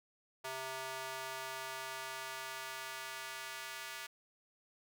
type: tone with high-pass filter sweep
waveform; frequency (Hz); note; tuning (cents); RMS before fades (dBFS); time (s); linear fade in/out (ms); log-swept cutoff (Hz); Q
square; 131.6; C3; +10; -44; 0.44-4.07; 10; 730 to 1600; 0.99
effects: none